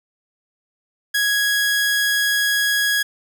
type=tone; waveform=sawtooth; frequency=1661.2 Hz; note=G#6; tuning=in tune; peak=-13 dBFS; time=1.14-3.03 s; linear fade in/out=10 ms; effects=none